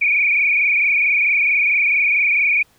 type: tone with frequency modulation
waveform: sine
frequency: 2349 Hz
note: D7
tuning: in tune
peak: -13 dBFS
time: 0.01-2.63 s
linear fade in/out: 10 ms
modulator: 24.5 Hz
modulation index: 4.6
effects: pink hiss -56 dBFS RMS until 2.78 s